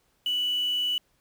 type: tone with quantisation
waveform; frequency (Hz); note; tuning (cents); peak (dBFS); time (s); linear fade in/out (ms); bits
sine; 2960; F#7; 0; -24; 0.26-0.98; 2; 7
effects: pink hiss -69 dBFS RMS until 1.2 s